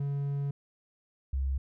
triangle / sine tone pair in turn, 141 / 67.16 Hz, C#3 / C2, +30 / +46 cents, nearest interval octave + minor second, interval 1284 cents, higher first, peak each -27 / -27 dBFS, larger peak neither, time 0-0.51 / 1.33-1.58 s, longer first, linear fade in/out 5 ms, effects none

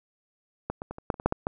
clicks, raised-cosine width 1 ms, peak -15 / -21 / -22 / -26 / -9 / -28 / -23 / -7 / -12 / -13 dBFS, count 10, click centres 0.7 / 0.819 / 0.91 / 0.984 / 1.102 / 1.142 / 1.199 / 1.26 / 1.324 / 1.469 s, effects none

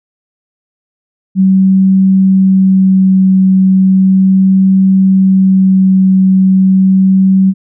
sine tone with vibrato, 190 Hz, F#3, 46 cents sharp, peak -4 dBFS, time 1.35-7.54 s, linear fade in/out 50 ms, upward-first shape sine, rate 0.36 Hz, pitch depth 8 cents each way, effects none

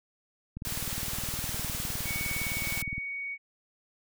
click train, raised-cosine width 5 ms, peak -25 dBFS, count 48, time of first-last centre 0.57-2.98 s, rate 19.5 Hz
white noise, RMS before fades -35 dBFS, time 0.65-2.82 s, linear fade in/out 0 ms
sine tone, 2237 Hz, C#7, 15 cents sharp, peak -33 dBFS, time 2.04-3.38 s, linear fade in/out 50 ms
effects none

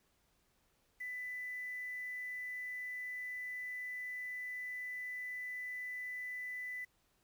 sine tone with quantisation, 1994 Hz, B6, 16 cents sharp, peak -40 dBFS, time 1-6.85 s, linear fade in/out 10 ms, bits 10, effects pink hiss -75 dBFS RMS until 7.23 s

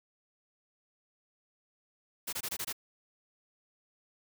white noise bursts, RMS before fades -36 dBFS, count 6, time 2.27-2.728 s, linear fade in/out 10 ms, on 58 ms, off 22 ms, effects none

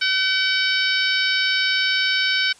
harmonic tone, 760 Hz, F#5, 46 cents sharp, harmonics 2 / 3 / 4 / 5 / 6 / 7, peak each -22 / -24 / -25 / -26 / -27 / -27 dBFS, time 0.01-2.53 s, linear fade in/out 10 ms, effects white hiss -50 dBFS RMS until 2.59 s + resampled to 22050 Hz

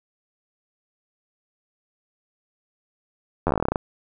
slowing click train, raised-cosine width 1 ms, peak -7 dBFS, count 14, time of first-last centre 3.47-3.758 s, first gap 11 ms, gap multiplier 1.11, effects none

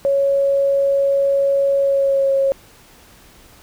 sine tone with pitch glide, 554.4 to 544.9 Hz, C#5 to C#5, 0 to -30 cents, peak -13 dBFS, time 0.05-2.52 s, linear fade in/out 0 ms, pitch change -30 cents, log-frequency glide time 1.79-2.32 s, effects pink hiss -47 dBFS RMS until 3.62 s

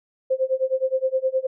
sine tone with tremolo, 523.3 Hz, C5, in tune, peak -16 dBFS, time 0.3-1.47 s, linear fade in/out 10 ms, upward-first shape sine, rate 9.6 Hz, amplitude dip 95%, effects none

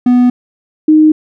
triangle / sine tone pair in turn, 246.9 / 309.5 Hz, B3 / D#4, 0 / -9 cents, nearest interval major third, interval 391 cents, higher second, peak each -3 dBFS, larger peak neither, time 0.06-0.3 / 0.88-1.12 s, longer neither, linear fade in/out 5 ms, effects none

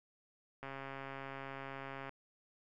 click train, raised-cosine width 0.5 ms, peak -30 dBFS, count 200, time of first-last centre 0.63-2.093 s, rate 136 Hz, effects none

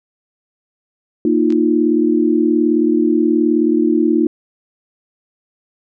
sine chord, Bb suspended fourth, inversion none, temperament just, 233.1 / 310.8 / 349.6 Hz, Bb3 / Eb4 / F4, 0 / -2 / +2 cents, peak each -17 / -14 / -16 dBFS, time 1.25-4.27 s, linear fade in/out 2 ms
clicks, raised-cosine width 0.2 ms, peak -18 dBFS, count 2, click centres 1.504 / 1.524 s
effects none

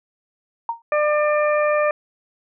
sine tone with exponential decay, 927 Hz, A#5, 10 cents flat, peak -17 dBFS, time 0.69-0.82 s, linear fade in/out 2 ms, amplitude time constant 28 ms
harmonic tone, 598 Hz, D5, 31 cents sharp, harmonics 1 / 2 / 3 / 4, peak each -17 / -23 / -27 / -29 dBFS, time 0.92-1.91 s, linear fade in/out 2 ms
effects none

